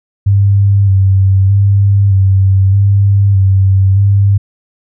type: tone with vibrato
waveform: sine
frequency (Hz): 98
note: G2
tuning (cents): 0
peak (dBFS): -5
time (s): 0.26-4.38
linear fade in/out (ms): 10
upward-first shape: square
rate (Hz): 0.81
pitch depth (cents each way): 30
effects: none